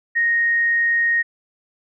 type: tone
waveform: sine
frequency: 1864.7 Hz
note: A#6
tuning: in tune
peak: -15 dBFS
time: 0.15-1.23 s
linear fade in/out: 20 ms
effects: none